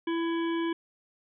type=harmonic tone with a mistuned harmonic; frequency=333.3 Hz; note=E4; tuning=19 cents sharp; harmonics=1 / 3 / 5 / 7 / 9 / 10; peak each=-27 / -37 / -41 / -44 / -46 / -47 dBFS; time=0.07-0.73 s; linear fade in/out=5 ms; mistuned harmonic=7; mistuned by=-37 cents; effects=none